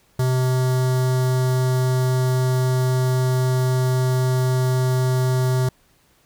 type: tone with notch filter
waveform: square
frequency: 128.3 Hz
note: C3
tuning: 34 cents flat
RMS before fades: -19 dBFS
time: 0.19-5.69 s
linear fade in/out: 5 ms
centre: 2500 Hz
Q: 1.2
effects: pink hiss -59 dBFS RMS until 6.25 s